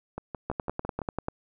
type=two click trains; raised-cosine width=1 ms; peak=-20 / -15 dBFS; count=6 / 9; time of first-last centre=0.18-1.018 / 0.5-1.284 s; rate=5.97 / 10.2 Hz; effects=none